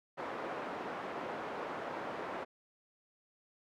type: band-pass noise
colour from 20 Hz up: pink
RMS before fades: -41 dBFS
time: 0.17-2.45 s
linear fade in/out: 20 ms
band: 390 to 1300 Hz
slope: 12 dB/octave
effects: none